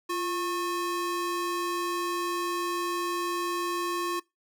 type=ring-modulated tone; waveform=square; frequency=720 Hz; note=F#5; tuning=47 cents flat; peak=-26 dBFS; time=0.09-4.2 s; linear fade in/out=10 ms; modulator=373 Hz; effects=noise-tail reverb RT60 0.2 s tail -22 dB re dry